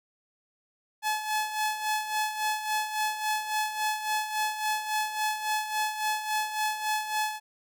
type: tone with tremolo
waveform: sawtooth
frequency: 857 Hz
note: A5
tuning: 46 cents flat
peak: -21 dBFS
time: 1.02-7.4 s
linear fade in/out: 50 ms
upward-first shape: sine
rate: 3.6 Hz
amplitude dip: 65%
effects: none